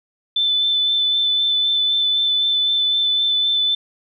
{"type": "tone with vibrato", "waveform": "sine", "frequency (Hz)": 3520, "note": "A7", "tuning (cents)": 0, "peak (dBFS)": -15, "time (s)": [0.36, 3.75], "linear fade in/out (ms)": 5, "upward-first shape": "sine", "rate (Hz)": 3.9, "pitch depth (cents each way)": 13, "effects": []}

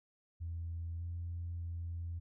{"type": "tone with pitch steps", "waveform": "sine", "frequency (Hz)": [83.9, 85.7, 84.9], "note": ["E2", "F2", "F2"], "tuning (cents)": [31, -32, -48], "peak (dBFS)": -37, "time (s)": [0.4, 2.2], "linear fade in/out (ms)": 20, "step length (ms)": 600, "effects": ["tanh soft clip ceiling -33 dBFS"]}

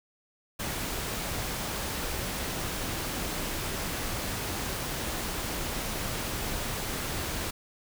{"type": "noise", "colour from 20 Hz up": "pink", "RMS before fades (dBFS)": -33, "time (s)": [0.59, 7.51], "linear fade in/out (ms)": 10, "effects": []}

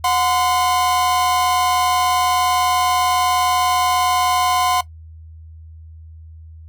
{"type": "tone pair together", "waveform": "45% pulse", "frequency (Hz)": [728.8, 1030], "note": ["F#5", "C6"], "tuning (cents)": [-26, -28], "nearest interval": "tritone", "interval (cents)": 598, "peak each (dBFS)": -18, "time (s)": [0.04, 4.81], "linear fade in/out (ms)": 5, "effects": ["noise-tail reverb RT60 0.1 s tail -17 dB re dry", "added 80 Hz sine -36 dBFS peak until 6.68 s"]}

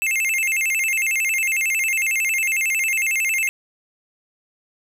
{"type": "tone with vibrato", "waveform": "square", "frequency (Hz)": 2365, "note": "D7", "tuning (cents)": 12, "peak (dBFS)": -19, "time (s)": [0.02, 3.49], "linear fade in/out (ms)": 0, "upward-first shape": "square", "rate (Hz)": 11, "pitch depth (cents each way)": 190, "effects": []}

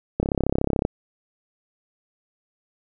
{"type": "click train", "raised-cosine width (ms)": 2, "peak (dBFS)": -7, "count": 23, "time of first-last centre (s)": [0.2, 0.851], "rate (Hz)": 33.8, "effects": []}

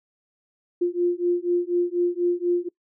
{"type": "beating tone pair", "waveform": "sine", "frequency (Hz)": [349.2, 353.3], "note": ["F4", "F4"], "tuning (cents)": [0, 20], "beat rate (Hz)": 4.1, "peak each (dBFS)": [-23, -23], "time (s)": [0.81, 2.69], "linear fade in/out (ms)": 10, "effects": ["noise-tail reverb RT60 0.1 s tail -24 dB re dry"]}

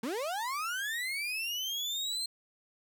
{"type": "linear sweep", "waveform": "35% pulse", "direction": "up", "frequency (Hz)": [207.7, 4186], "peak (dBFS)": -31, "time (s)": [0.03, 2.26], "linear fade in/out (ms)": 5, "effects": []}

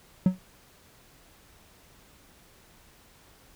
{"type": "tone with exponential decay", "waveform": "triangle", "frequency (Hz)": 185, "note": "F#3", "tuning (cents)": 0, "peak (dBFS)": -12, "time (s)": [0.26, 0.39], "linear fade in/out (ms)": 2, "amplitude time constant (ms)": 27, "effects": ["pink hiss -57 dBFS RMS until 3.55 s"]}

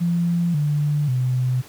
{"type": "tone with pitch steps", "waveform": "sine", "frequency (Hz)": [171.6, 147.67, 127.08], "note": ["F3", "D3", "B2"], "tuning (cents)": [-30, 10, 50], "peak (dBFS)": -17, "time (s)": [0, 1.62], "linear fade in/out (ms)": 20, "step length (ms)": 540, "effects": ["pink hiss -45 dBFS RMS until 1.68 s", "high-pass 80 Hz 12 dB/octave"]}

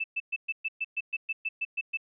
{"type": "tone bursts", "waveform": "sine", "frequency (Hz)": 2637, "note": "E7", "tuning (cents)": 0, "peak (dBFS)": -27, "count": 13, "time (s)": [0, 1.973], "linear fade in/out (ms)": 10, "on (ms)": 41, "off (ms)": 120, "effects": []}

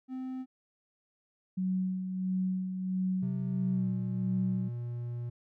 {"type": "tone", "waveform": "triangle", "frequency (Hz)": 258.7, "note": "C4", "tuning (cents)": -19, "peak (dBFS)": -33, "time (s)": [0.08, 0.46], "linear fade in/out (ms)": 50}
{"type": "tone with tremolo", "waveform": "sine", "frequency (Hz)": 186.1, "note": "F#3", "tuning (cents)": 10, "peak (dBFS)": -27, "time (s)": [1.57, 4.69], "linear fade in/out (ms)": 10, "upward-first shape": "sine", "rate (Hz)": 1.5, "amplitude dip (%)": 50}
{"type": "tone with pitch glide", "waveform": "triangle", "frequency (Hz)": [130.81, 119.95], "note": ["C3", "A#2"], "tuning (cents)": [0, 50], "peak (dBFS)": -32, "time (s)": [3.22, 5.3], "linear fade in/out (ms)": 10, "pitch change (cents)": -150, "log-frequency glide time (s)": [3.72, 3.86]}
{"effects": []}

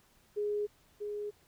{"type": "tone pair in turn", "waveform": "sine", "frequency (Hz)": [415.3, 415.3], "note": ["G#4", "G#4"], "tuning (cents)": [0, 0], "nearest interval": "unison", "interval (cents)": 0, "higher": "neither", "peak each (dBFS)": [-30, -35], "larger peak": "first", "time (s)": [[0.36, 0.67], [1, 1.31]], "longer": "neither", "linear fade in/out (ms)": 20, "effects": ["pink hiss -66 dBFS RMS until 1.47 s"]}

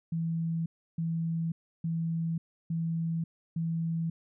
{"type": "tone bursts", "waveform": "sine", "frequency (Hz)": 164.81, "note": "E3", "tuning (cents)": 0, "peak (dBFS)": -28, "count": 5, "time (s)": [0.12, 4.1], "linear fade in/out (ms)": 5, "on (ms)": 540, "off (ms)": 320, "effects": []}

